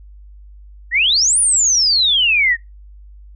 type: exponential two-way sweep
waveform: sine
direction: up then down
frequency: 1804 to 9820 to 1804 Hz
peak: -11 dBFS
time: 0.91-2.57 s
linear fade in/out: 50 ms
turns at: 1.39 s
effects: noise-tail reverb RT60 0.2 s tail -24 dB re dry + added 50 Hz sine -37 dBFS peak until 3.35 s